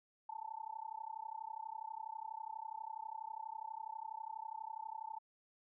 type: tone with amplitude modulation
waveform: sine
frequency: 882 Hz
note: A5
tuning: 4 cents sharp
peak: -39 dBFS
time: 0.29-5.19 s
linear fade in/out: 5 ms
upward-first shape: sine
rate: 32.2 Hz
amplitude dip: 100%
effects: none